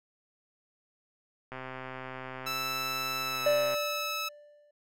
click train, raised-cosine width 0.5 ms, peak -25 dBFS, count 290, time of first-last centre 1.52-3.743 s, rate 130 Hz
15% pulse tone with pitch glide, 1320 to 1301.1 Hz, E6 to E6, +2 to -23 cents, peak -25 dBFS, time 2.46-4.29 s, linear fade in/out 10 ms, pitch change -25 cents, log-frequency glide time 3.18-3.59 s
triangle tone with exponential decay, 589 Hz, D5, 5 cents sharp, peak -19 dBFS, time 3.46-4.71 s, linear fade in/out 5 ms, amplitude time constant 270 ms
effects none

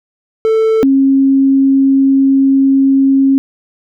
triangle / sine tone pair in turn, 442.8 / 270.9 Hz, A4 / C#4, +11 / -40 cents, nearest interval major sixth, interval 851 cents, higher first, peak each -6 dBFS, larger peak neither, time 0.45-0.83 / 0.83-3.38 s, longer second, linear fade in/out 0 ms, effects none

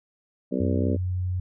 harmonic tone, 64.1 Hz, C2, 35 cents flat, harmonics 3 / 4 / 5 / 6 / 7 / 8 / 9, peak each -29 / -27 / -32 / -33 / -33 / -36 / -35 dBFS, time 0.51-0.97 s, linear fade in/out 20 ms
sine tone with pitch glide, 91.7 to 91.17 Hz, F#2 to F#2, -15 to -25 cents, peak -24 dBFS, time 0.6-1.4 s, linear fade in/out 5 ms, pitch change -10 cents, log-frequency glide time 0.74-1.17 s
effects none

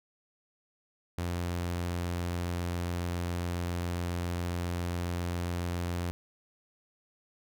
sawtooth tone, 87.31 Hz, F2, in tune, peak -27 dBFS, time 1.18-6.11 s, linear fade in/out 0 ms, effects none

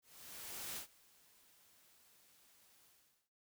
white noise with ADSR envelope, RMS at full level -44 dBFS, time 0.02-3.3 s, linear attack 750 ms, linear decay 99 ms, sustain -24 dB, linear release 430 ms, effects none

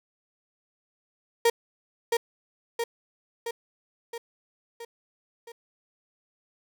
35% pulse tone with echo, 466.2 Hz, A#4, in tune, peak -16 dBFS, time 1.45-1.5 s, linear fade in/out 5 ms, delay 670 ms, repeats 6, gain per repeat -4 dB, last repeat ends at 5.52 s, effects none

